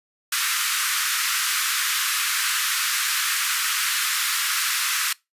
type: high-pass noise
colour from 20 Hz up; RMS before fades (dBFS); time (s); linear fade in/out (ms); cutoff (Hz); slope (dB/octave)
pink; -23; 0.32-5.13; 5; 1200; 48
effects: noise-tail reverb RT60 0.2 s tail -23 dB re dry + resampled to 32000 Hz

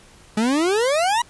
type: exponential sweep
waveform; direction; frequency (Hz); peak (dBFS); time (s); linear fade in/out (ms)
40% pulse; up; 207.7 to 987.8; -16; 0.37-1.22; 5
effects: pink hiss -49 dBFS RMS until 1.29 s + resampled to 24000 Hz

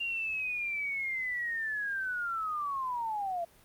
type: linear sweep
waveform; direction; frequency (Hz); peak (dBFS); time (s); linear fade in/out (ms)
sine; down; 2794 to 665; -31; 0-3.45; 10
effects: pink hiss -60 dBFS RMS until 3.64 s + Opus 48 kbps

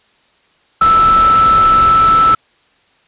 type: tone in noise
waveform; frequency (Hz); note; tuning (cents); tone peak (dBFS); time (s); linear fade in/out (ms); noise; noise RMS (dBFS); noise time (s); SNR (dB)
sine; 1318.5; E6; 0; -6; 0.81-2.35; 5; pink; -21; 0.81-2.35; +12
effects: white hiss -54 dBFS RMS until 3.07 s + resampled to 8000 Hz

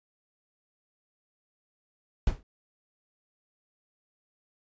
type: noise with exponential decay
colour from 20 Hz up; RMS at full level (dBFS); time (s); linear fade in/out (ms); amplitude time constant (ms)
brown; -21; 2.27-2.43; 2; 34
effects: resampled to 16000 Hz

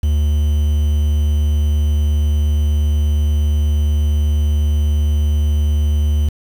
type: tone with quantisation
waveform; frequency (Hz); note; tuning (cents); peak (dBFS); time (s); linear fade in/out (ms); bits
triangle; 74.3; D2; +21; -10; 0.03-6.29; 5; 6
effects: none

